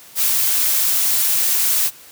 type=noise; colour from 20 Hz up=blue; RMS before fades=-17 dBFS; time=0.15-1.91 s; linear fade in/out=50 ms; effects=white hiss -43 dBFS RMS until 2.11 s + high-pass 60 Hz 12 dB/octave